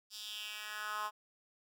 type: tone with high-pass filter sweep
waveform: 10% pulse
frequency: 211.4 Hz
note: G#3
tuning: 31 cents sharp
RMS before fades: -42 dBFS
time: 0.1-1.11 s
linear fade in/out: 50 ms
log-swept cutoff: 4600 to 990 Hz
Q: 3.2
effects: none

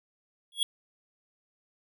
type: tone with exponential growth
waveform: square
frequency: 3338 Hz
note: G#7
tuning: 8 cents sharp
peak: -20 dBFS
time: 0.52-0.63 s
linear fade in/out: 1 ms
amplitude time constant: 22 ms
effects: none

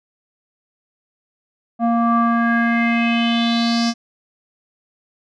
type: tone with low-pass filter sweep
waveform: square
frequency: 233.1 Hz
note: A#3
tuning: in tune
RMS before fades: -17 dBFS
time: 1.79-3.94 s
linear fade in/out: 50 ms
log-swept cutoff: 850 to 5500 Hz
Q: 5.2
effects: none

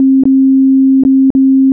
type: tone with dropouts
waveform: sine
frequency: 266.9 Hz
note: C4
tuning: 35 cents sharp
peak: -4 dBFS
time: 0-1.72 s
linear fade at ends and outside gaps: 1 ms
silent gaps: 0.236-0.254 / 1.036-1.05 / 1.304-1.35 s
effects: none

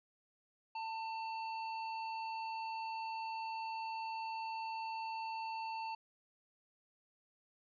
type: tone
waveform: square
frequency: 895 Hz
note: A5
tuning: 29 cents sharp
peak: -40 dBFS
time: 0.75-5.95 s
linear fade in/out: 5 ms
effects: resampled to 11025 Hz

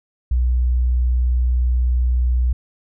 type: tone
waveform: sine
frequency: 61.6 Hz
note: B1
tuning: 4 cents flat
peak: -14 dBFS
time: 0.31-2.53 s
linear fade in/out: 5 ms
effects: none

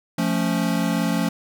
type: chord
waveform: square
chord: F augmented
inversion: none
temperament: equal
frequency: 174.61 / 220 / 277.2 Hz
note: F3 / A3 / C#4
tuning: 0 / 0 / 0 cents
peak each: -24 / -25 / -26 dBFS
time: 0.18-1.29 s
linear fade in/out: 5 ms
effects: none

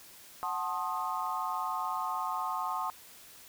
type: chord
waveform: sine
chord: F# diminished seventh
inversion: none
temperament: equal with one note detuned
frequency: 740 / 880 / 1063.6 / 1244.5 Hz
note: F#5 / A5 / C6 / Eb6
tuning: 0 / 0 / +28 / 0 cents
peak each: -38 / -37 / -35 / -37 dBFS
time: 0.43-2.9 s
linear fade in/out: 0 ms
effects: white hiss -53 dBFS RMS until 3.48 s

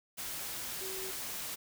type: tone in noise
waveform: sine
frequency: 379.9 Hz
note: F#4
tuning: 46 cents sharp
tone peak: -43 dBFS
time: 0.8-1.12 s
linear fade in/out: 20 ms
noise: white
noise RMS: -40 dBFS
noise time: 0.17-1.56 s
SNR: -6 dB
effects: none

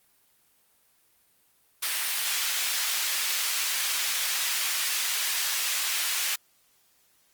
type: high-pass noise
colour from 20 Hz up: pink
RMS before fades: -28 dBFS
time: 1.82-6.36 s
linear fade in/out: 10 ms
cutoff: 2000 Hz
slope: 12 dB/octave
effects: white hiss -65 dBFS RMS until 7.33 s + Opus 32 kbps

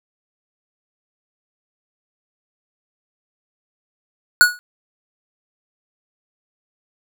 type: tone with exponential decay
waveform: square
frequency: 1460 Hz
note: F#6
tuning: 24 cents flat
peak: -4 dBFS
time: 4.41-4.59 s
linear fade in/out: 0 ms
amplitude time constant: 39 ms
effects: none

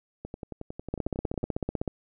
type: two click trains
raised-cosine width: 2 ms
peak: -23 / -15 dBFS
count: 14 / 16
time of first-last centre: 0.25-1.432 / 0.94-1.877 s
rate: 11 / 16 Hz
effects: none

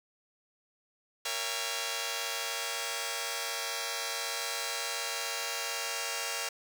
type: chord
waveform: 5% pulse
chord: A# diminished seventh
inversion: none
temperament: just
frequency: 466.2 / 559.4 / 671.3 / 805.5 Hz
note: A#4 / C#5 / E5 / G5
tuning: 0 / +16 / +31 / +47 cents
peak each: -27 dBFS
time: 1.25-6.49 s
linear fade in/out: 5 ms
effects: none

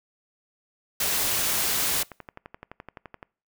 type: noise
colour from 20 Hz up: white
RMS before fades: -25 dBFS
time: 1-2.03 s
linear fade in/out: 5 ms
type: click train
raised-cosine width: 0.5 ms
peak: -24 dBFS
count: 19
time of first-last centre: 1.69-3.228 s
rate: 11.7 Hz
effects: noise-tail reverb RT60 0.4 s tail -25 dB re dry

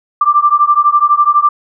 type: beating tone pair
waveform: sine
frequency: 1174.7 / 1186.7 Hz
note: D6 / D6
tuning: 0 / +18 cents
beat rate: 12 Hz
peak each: -10 dBFS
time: 0.21-1.49 s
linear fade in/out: 5 ms
effects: none

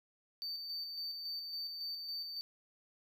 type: tone with tremolo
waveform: triangle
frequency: 4582 Hz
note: D8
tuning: 44 cents flat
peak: -37 dBFS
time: 0.42-2.41 s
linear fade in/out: 0 ms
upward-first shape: square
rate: 3.6 Hz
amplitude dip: 35%
effects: none

